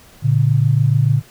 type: tone pair together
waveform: sine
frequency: 115.42 / 142.4 Hz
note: A#2 / C#3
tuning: -17 / +47 cents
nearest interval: major third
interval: 364 cents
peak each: -14 dBFS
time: 0.22-1.22 s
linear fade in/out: 50 ms
effects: pink hiss -46 dBFS RMS until 1.3 s